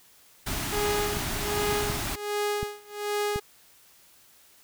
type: band-stop noise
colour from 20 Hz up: pink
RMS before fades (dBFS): -31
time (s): 0.46-2.16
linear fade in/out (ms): 10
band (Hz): 420 to 590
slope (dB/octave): 96
type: tone with tremolo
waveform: sawtooth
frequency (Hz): 414.2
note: G#4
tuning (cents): -5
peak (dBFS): -21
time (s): 0.72-3.4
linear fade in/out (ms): 10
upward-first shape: sine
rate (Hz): 1.3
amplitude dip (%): 95
type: click train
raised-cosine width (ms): 5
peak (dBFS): -20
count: 4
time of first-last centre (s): 1.17-3.36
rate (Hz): 1.37
effects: white hiss -57 dBFS RMS until 4.63 s